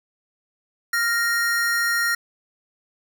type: tone pair together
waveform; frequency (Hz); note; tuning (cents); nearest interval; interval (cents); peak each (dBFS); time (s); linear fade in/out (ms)
square; 1396.9 / 1863.6; F6 / A#6; 0 / -1; perfect fourth; 499; -24 / -22; 0.93-2.15; 5
effects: none